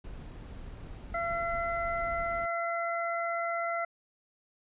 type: noise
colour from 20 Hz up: brown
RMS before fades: -43 dBFS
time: 0.04-2.46 s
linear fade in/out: 5 ms
type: harmonic tone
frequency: 679 Hz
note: F5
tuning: 49 cents flat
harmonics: 1 / 2 / 3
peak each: -32 / -34 / -37 dBFS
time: 1.14-3.85 s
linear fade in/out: 5 ms
effects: resampled to 8000 Hz